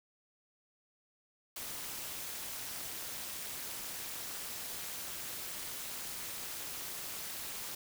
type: noise with amplitude modulation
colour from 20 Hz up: white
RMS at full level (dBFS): -39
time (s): 1.56-7.75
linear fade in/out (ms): 5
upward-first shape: sine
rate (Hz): 234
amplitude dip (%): 70
effects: none